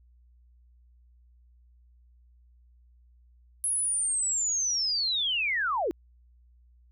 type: linear sweep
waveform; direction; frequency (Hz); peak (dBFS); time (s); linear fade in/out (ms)
sine; down; 10750 to 297.9; -25; 3.64-5.91; 0
effects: added 60 Hz sine -56 dBFS peak until 6.91 s